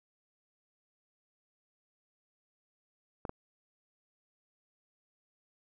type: clicks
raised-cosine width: 1 ms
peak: -24 dBFS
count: 2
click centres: 3.252 / 3.294 s
effects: none